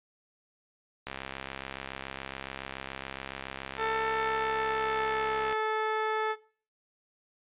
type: click train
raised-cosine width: 0.3 ms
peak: -20 dBFS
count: 300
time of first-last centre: 1.07-5.526 s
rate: 67.1 Hz
type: tone with pitch glide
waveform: 15% pulse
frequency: 444.8 to 435.1 Hz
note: A4 to A4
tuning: +19 to -19 cents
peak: -21 dBFS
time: 3.77-6.36 s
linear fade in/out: 50 ms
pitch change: -38 cents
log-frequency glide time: 4.06-5.51 s
effects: noise-tail reverb RT60 0.4 s tail -17 dB re dry + resampled to 8000 Hz

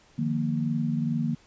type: tone cluster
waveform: sine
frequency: 152.2 / 174.6 / 232.8 Hz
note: D#3 / F3 / A#3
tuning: -38 / 0 / -2 cents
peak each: -28 / -32 / -27 dBFS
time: 0.18-1.35 s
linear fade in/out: 10 ms
effects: pink hiss -58 dBFS RMS until 1.46 s + resampled to 16000 Hz

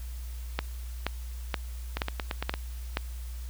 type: two click trains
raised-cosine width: 0.3 ms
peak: -14 / -11 dBFS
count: 6 / 6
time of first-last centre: 1.97-2.539 / 0.59-2.971 s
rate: 8.78 / 2.1 Hz
effects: added 60 Hz sine -35 dBFS peak until 3.49 s + white hiss -52 dBFS RMS until 3.49 s

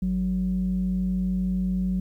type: tone pair together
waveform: sine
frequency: 51.91 / 185 Hz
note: G#1 / F#3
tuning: 0 / 0 cents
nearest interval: octave + minor seventh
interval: 2200 cents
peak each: -29 / -22 dBFS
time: 0.02-2 s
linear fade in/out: 5 ms
effects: tanh soft clip ceiling -17 dBFS + 10-bit

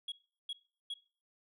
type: tone bursts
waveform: sine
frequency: 3322 Hz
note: G#7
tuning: in tune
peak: -34 dBFS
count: 3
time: 0.08-0.94 s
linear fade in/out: 5 ms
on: 40 ms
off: 370 ms
effects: noise-tail reverb RT60 0.4 s tail -21 dB re dry + tanh soft clip ceiling -36 dBFS

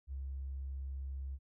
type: tone with tanh clipping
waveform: triangle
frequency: 67.5 Hz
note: C#2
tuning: 45 cents flat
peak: -38 dBFS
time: 0.07-1.39 s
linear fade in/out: 50 ms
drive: 3 dB
effects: none

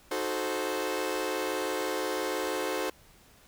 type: chord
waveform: sawtooth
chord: D# diminished seventh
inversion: none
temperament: equal with one note detuned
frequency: 311.1 / 370 / 436 / 523.3 Hz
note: D#4 / F#4 / A4 / C5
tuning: 0 / 0 / -16 / 0 cents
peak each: -33 / -31 / -31 / -30 dBFS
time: 0.11-2.9 s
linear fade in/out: 5 ms
effects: pink hiss -58 dBFS RMS until 3.47 s

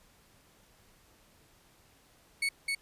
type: tone with echo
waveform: 35% pulse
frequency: 2217 Hz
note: C#7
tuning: in tune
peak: -26 dBFS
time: 2.42-2.49 s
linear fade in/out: 5 ms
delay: 260 ms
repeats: 1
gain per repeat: -2 dB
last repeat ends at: 2.75 s
effects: pink hiss -63 dBFS RMS until 2.81 s + resampled to 32000 Hz

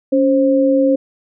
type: tone pair together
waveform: sine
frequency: 278.9 / 529.2 Hz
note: C#4 / C5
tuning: +11 / +20 cents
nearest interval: major seventh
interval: 1109 cents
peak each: -13 dBFS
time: 0.12-0.96 s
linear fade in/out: 10 ms
effects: none

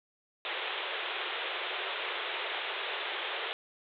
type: band-pass noise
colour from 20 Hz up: white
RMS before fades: -36 dBFS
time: 0.45-3.53 s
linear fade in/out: 0 ms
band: 350 to 3700 Hz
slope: 96 dB/octave
effects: none

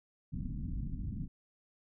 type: low-pass noise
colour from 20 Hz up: pink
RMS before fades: -38 dBFS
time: 0.32-1.28 s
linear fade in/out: 20 ms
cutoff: 260 Hz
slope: 48 dB/octave
effects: none

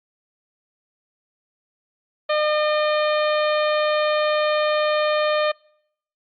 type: harmonic tone with a mistuned harmonic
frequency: 606 Hz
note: D#5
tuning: 46 cents flat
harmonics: 1 / 2 / 3 / 4 / 5 / 6 / 7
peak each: -19 / -25 / -29 / -31 / -33 / -35 / -36 dBFS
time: 2.29-5.52 s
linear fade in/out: 10 ms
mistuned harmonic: 5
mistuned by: +32 cents
effects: noise-tail reverb RT60 0.7 s tail -26 dB re dry + Opus 48 kbps

